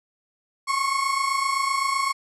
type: tone pair together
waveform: 35% pulse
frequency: 1080.9 / 1108.7 Hz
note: C#6 / C#6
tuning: -44 / 0 cents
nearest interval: unison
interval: 44 cents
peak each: -23 dBFS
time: 0.67-2.13 s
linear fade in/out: 20 ms
effects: resampled to 24000 Hz